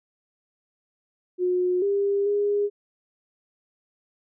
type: tone with pitch steps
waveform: sine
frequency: 361.6 / 400.6 / 409.3 Hz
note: F#4 / G4 / G#4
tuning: -40 / +38 / -25 cents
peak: -20 dBFS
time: 1.38-2.7 s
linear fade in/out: 50 ms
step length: 440 ms
effects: none